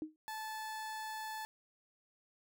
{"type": "tone with exponential decay", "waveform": "sine", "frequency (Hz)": 311.1, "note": "D#4", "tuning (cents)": 0, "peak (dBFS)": -34, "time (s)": [0.02, 0.16], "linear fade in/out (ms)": 1, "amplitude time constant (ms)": 29}
{"type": "tone", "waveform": "30% pulse", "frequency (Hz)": 871, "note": "A5", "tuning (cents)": -18, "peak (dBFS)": -38, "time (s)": [0.28, 1.45], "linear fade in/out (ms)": 0}
{"effects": []}